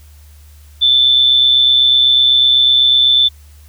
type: tone with amplitude modulation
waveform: sine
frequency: 3520 Hz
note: A7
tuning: in tune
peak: -5 dBFS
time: 0.81-3.29 s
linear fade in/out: 20 ms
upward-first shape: sine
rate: 128 Hz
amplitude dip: 50%
effects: added 74 Hz sine -38 dBFS peak until 3.68 s + white hiss -50 dBFS RMS until 3.68 s